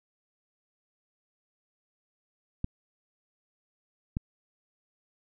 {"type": "clicks", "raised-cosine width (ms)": 5, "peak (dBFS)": -17, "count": 2, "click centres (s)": [2.644, 4.169], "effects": []}